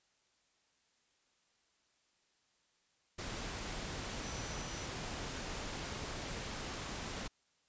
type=tone in noise; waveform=sine; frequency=5920 Hz; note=F#8; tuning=in tune; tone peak=-51 dBFS; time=4.23-4.86 s; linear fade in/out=10 ms; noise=pink; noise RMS=-42 dBFS; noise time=3.18-7.28 s; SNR=-12 dB; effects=white hiss -75 dBFS RMS until 7.68 s + resampled to 16000 Hz